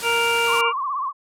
white noise, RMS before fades -30 dBFS, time 0-0.61 s, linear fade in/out 0 ms
harmonic tone, 466.2 Hz, A#4, in tune, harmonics 1 / 2 / 3 / 5 / 6, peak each -24 / -24 / -24 / -24 / -24 dBFS, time 0.02-0.73 s, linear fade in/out 50 ms
sine tone with vibrato, 1099 Hz, C#6, 15 cents flat, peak -22 dBFS, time 0.46-1.13 s, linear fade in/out 50 ms, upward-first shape triangle, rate 16 Hz, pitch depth 140 cents each way
effects low-pass 11000 Hz 12 dB/octave

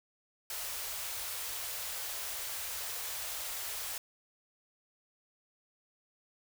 white band-stop noise, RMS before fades -39 dBFS, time 0.5-3.98 s, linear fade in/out 2 ms, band 100 to 460 Hz, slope 24 dB/octave, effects none

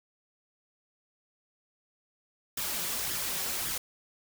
white noise with flanger, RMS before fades -33 dBFS, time 2.57-3.78 s, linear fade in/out 5 ms, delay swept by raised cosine 0.57 to 5.37 ms, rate 1.8 Hz, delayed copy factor +0.55, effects none

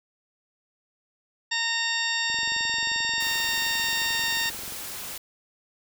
harmonic tone, 920 Hz, A#5, 23 cents flat, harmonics 1 / 2 / 3 / 4 / 5 / 6 / 8, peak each -36 / -28 / -32 / -30 / -34 / -34 / -36 dBFS, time 1.51-4.5 s, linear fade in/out 10 ms
click train, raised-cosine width 2 ms, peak -32 dBFS, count 56, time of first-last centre 2.3-4.723 s, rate 22.7 Hz
white noise, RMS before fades -36 dBFS, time 3.2-5.18 s, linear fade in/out 5 ms
effects none

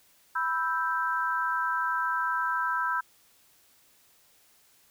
sine chord, E minor, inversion second, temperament equal, 987.8 / 1318.5 / 1568 Hz, B5 / E6 / G6, 0 / 0 / 0 cents, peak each -30 dBFS, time 0.35-3.01 s, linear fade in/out 10 ms, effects white hiss -62 dBFS RMS until 4.9 s

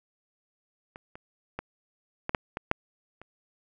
clicks, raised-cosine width 0.5 ms, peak -27 / -28 / -18 / -14 / -8 / -17 / -7 / -30 dBFS, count 8, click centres 0.959 / 1.155 / 1.59 / 2.294 / 2.348 / 2.571 / 2.714 / 3.216 s, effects none

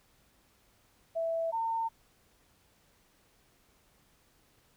sine tone pair in turn, 659.3 / 907.7 Hz, E5 / A#5, 0 / -46 cents, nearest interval tritone, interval 554 cents, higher second, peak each -29 / -29 dBFS, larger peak neither, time 1.15-1.52 / 1.52-1.89 s, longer neither, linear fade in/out 20 ms, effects pink hiss -67 dBFS RMS until 4.76 s

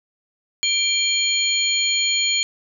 sine tone cluster, 2350 / 3192 / 4309 / 6900 Hz, D7 / G7 / C#8 / A8, +1 / +31 / -50 / -35 cents, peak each -23 dBFS, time 0.63-2.43 s, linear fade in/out 0 ms, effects none

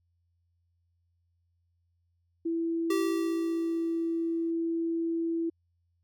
sine tone, 331.9 Hz, E4, 12 cents sharp, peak -27 dBFS, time 2.45-5.5 s, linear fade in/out 10 ms
square tone with exponential decay, 387.6 Hz, G4, 20 cents flat, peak -27 dBFS, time 2.9-4.51 s, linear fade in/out 5 ms, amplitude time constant 350 ms
effects added 86 Hz sine -70 dBFS peak until 6.03 s

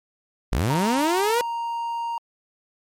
sawtooth linear sweep, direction up, 41.26 to 494.4 Hz, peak -16 dBFS, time 0.52-1.41 s, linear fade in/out 0 ms
triangle tone, 932.3 Hz, A#5, in tune, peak -23 dBFS, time 0.7-2.18 s, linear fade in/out 2 ms
effects MP3 64 kbps

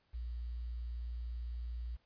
sine tone with quantisation, 59.1 Hz, A#1, 24 cents sharp, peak -38 dBFS, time 0.13-1.97 s, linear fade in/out 20 ms, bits 11, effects pink hiss -75 dBFS RMS until 2.05 s + resampled to 11025 Hz

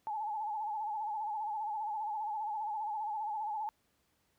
sine tone with vibrato, 854 Hz, G#5, 48 cents sharp, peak -34 dBFS, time 0.07-3.69 s, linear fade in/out 0 ms, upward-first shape sine, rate 15 Hz, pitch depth 70 cents each way, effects pink hiss -75 dBFS RMS until 4.38 s + high-pass 60 Hz 12 dB/octave

